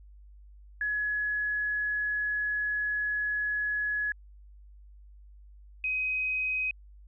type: tone pair in turn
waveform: sine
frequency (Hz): 1690 / 2520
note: G#6 / D#7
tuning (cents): +30 / +21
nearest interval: perfect fifth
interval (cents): 691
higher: second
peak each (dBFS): -27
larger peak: neither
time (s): 0.81-4.12 / 5.84-6.71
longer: first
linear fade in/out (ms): 2
effects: added 50 Hz sine -49 dBFS peak until 7.07 s